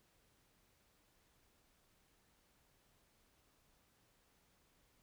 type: silence
effects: pink hiss -74 dBFS RMS until 5.02 s